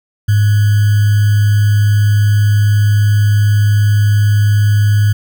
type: tone with sample-and-hold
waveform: sine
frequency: 103.83 Hz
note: G#2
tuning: in tune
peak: -7 dBFS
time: 0.28-5.13 s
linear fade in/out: 10 ms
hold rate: 1575 Hz
effects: none